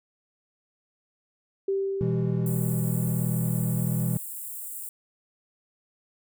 sine tone with exponential decay, 390.5 Hz, G4, 7 cents flat, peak -22 dBFS, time 1.68-4.08 s, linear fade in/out 5 ms, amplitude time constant 520 ms
triangle chord, E major, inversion second, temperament equal with one note detuned, 123.47 / 164.81 / 202.9 Hz, B2 / E3 / G#3, 0 / 0 / -40 cents, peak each -25 / -25 / -30 dBFS, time 2.01-4.17 s, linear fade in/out 0 ms
white high-pass noise, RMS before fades -37 dBFS, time 2.46-4.89 s, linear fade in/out 2 ms, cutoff 7500 Hz, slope 96 dB/octave
effects none

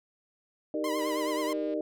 sine chord, Eb major seventh, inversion none, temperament equal with one note detuned, 311.1 / 392 / 466.2 / 601.8 Hz, Eb4 / G4 / Bb4 / D5, 0 / 0 / 0 / +42 cents, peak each -32 / -37 / -36 / -33 dBFS, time 0.74-1.81 s, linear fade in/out 2 ms
sawtooth tone with vibrato, 1014 Hz, B5, 45 cents sharp, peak -30 dBFS, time 0.84-1.53 s, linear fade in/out 2 ms, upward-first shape triangle, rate 9.4 Hz, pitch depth 110 cents each way
click train, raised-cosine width 0.3 ms, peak -38 dBFS, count 152, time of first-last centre 0.99-1.738 s, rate 202 Hz
effects none

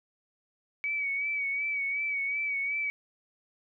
sine tone with vibrato, 2268 Hz, C#7, 39 cents sharp, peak -28 dBFS, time 0.84-2.9 s, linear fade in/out 0 ms, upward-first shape sine, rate 2.7 Hz, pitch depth 44 cents each way, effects none

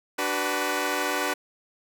10% pulse chord, B minor, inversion first, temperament equal with one note detuned, 293.7 / 376.7 / 493.9 Hz, D4 / F#4 / B4, 0 / +31 / 0 cents, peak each -21 dBFS, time 0.18-1.34 s, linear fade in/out 10 ms, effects none

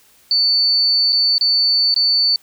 sine tone with dropouts, 4500 Hz, C#8, 25 cents sharp, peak -12 dBFS, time 0.31-2.36 s, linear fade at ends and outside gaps 1 ms, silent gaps 1.123-1.128 / 1.381-1.41 / 1.942-1.962 s, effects white hiss -52 dBFS RMS until 2.42 s

